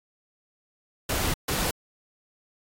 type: noise bursts at uneven times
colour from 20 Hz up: pink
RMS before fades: -27 dBFS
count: 2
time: 1.09-1.34 / 1.48-1.71 s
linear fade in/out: 5 ms
effects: AAC 48 kbps